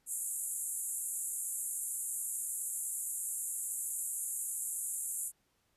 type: band-pass noise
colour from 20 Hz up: white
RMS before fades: -38 dBFS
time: 0.06-5.32 s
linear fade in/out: 50 ms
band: 7100 to 12000 Hz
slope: 96 dB/octave
effects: pink hiss -75 dBFS RMS until 5.76 s + resampled to 32000 Hz